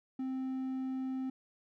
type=tone; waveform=triangle; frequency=261.7 Hz; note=C4; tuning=in tune; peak=-32 dBFS; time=0.19-1.3 s; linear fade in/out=5 ms; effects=none